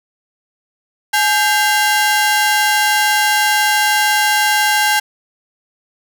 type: ring-modulated tone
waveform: sawtooth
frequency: 1212 Hz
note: D#6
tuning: 46 cents flat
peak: -5 dBFS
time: 1.13-5 s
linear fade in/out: 10 ms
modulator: 367 Hz
effects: none